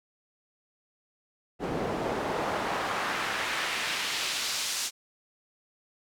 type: noise with band-pass filter sweep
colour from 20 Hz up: pink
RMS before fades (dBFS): -31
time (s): 1.59-4.91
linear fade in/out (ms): 50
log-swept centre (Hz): 360 to 6300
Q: 0.94
effects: none